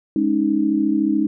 sine chord, Ab suspended fourth, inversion none, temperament equal, 207.7 / 277.2 / 311.1 Hz, Ab3 / Db4 / Eb4, 0 / 0 / 0 cents, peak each -22 / -21 / -18 dBFS, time 0.16-1.27 s, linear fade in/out 2 ms, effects none

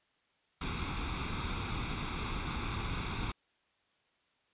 pink noise with comb filter, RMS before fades -36 dBFS, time 0.61-3.32 s, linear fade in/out 5 ms, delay 0.83 ms, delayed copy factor +0.7, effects white hiss -73 dBFS RMS until 4.53 s + resampled to 8000 Hz

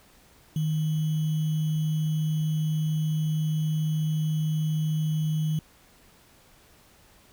sine tone with sample-and-hold, 155.56 Hz, D#3, in tune, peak -23 dBFS, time 0.56-5.59 s, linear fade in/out 2 ms, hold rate 3150 Hz, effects pink hiss -57 dBFS RMS until 7.32 s

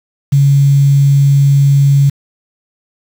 sine tone with quantisation, 140 Hz, C#3, 18 cents sharp, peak -5 dBFS, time 0.32-2.1 s, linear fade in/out 10 ms, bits 5, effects none

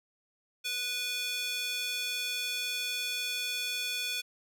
square tone with high-pass filter, 491.9 Hz, B4, 7 cents flat, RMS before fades -34 dBFS, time 0.64-4.22 s, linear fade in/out 20 ms, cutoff 2900 Hz, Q 2.4, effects none

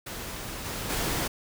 pink noise with level steps, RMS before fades -37 / -34 / -29 dBFS, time 0.06-1.28 s, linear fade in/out 10 ms, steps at 0.64 / 0.89 s, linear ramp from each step 20 ms, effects none

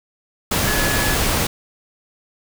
sine tone in noise, 1700 Hz, G#6, 40 cents sharp, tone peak -24 dBFS, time 0.67-1.15 s, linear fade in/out 5 ms, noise pink, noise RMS -19 dBFS, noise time 0.51-1.47 s, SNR -8 dB, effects none

